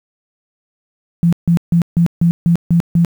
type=tone bursts; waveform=sine; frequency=170 Hz; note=F3; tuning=46 cents flat; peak=-8 dBFS; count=8; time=1.23-3.048 s; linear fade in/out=0 ms; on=96 ms; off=150 ms; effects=7-bit